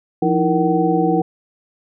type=tone cluster; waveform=sine; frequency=173.4 / 311.7 / 332.3 / 467.9 / 757 Hz; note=F3 / D#4 / E4 / A#4 / F#5; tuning=-12 / +3 / +14 / +6 / +39 cents; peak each=-20 dBFS; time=0.22-1.22 s; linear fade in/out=5 ms; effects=none